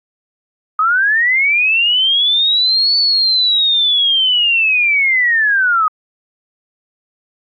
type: linear two-way sweep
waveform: sine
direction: up then down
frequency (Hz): 1237 to 4500 to 1237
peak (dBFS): -10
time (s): 0.79-5.88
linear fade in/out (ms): 2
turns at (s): 2.97
effects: AAC 64 kbps